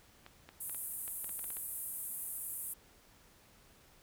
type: clicks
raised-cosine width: 0.3 ms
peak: -34 dBFS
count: 11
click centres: 0.264 / 0.49 / 0.696 / 0.747 / 1.079 / 1.244 / 1.293 / 1.393 / 1.442 / 1.504 / 1.569 s
type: band-pass noise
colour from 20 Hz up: pink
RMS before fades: -42 dBFS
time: 0.6-2.74 s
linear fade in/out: 10 ms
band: 9000 to 15000 Hz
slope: 48 dB/octave
effects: pink hiss -63 dBFS RMS until 4.02 s